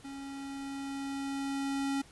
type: tone with level ramp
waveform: square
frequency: 275.4 Hz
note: C#4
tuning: 11 cents flat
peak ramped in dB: -42 to -30 dBFS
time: 0.04-2.02 s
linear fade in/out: 10 ms
effects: pink hiss -57 dBFS RMS until 2.11 s + resampled to 24000 Hz